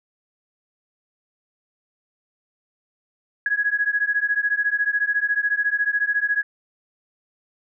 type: beating tone pair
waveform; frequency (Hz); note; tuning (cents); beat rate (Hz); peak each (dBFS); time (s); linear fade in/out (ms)
sine; 1661.2 / 1675.2; G#6 / G#6; 0 / +15; 14; -22; 3.46-6.43; 2
effects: none